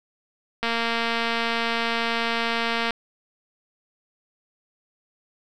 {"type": "click train", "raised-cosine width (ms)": 0.3, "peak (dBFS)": -9, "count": 527, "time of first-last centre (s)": [0.63, 2.907], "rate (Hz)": 231, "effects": []}